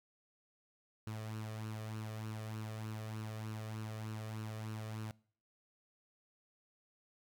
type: tone with flanger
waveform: sawtooth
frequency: 109.1 Hz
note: A2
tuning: 14 cents flat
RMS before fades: -43 dBFS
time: 1.07-5.11 s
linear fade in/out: 0 ms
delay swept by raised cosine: 0.71 to 1.71 ms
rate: 3.3 Hz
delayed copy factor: +0.55
effects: noise-tail reverb RT60 0.5 s tail -23 dB re dry